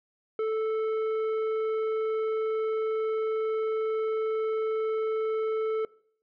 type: tone with tanh clipping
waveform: sine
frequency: 438.9 Hz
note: A4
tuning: 4 cents flat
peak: -27 dBFS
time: 0.39-5.85 s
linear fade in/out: 2 ms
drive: 9 dB
effects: noise-tail reverb RT60 0.6 s tail -22 dB re dry